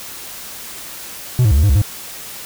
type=tone with pitch steps; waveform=triangle; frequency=125 / 106.1 / 68.3 / 75.1 / 102.1 / 67.7 / 103.4 Hz; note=B2 / G#2 / C#2 / D2 / G#2 / C#2 / G#2; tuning=+21 / +38 / -25 / +39 / -29 / -40 / -7 cents; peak=-7 dBFS; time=1.39-1.817 s; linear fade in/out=0 ms; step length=61 ms; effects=white hiss -32 dBFS RMS until 2.45 s